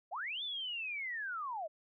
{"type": "linear two-way sweep", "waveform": "sine", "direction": "up then down", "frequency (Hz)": [587.3, 3571, 587.3], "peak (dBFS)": -37, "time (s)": [0.11, 1.68], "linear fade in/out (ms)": 20, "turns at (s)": 0.43, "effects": []}